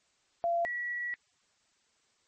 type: tone pair in turn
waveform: sine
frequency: 684 / 1934.6 Hz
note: F5 / B6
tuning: -36 / -36 cents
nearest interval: octave + tritone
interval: 1800 cents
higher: second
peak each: -26 / -32 dBFS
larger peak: first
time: 0.44-0.65 / 0.65-1.14 s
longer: second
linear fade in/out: 0 ms
effects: white hiss -71 dBFS RMS until 2.27 s + MP3 32 kbps